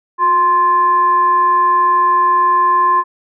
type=tone with frequency modulation; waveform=sine; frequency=1046.5 Hz; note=C6; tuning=in tune; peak=-9 dBFS; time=0.18-3.04 s; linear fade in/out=50 ms; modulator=685 Hz; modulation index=0.29; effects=none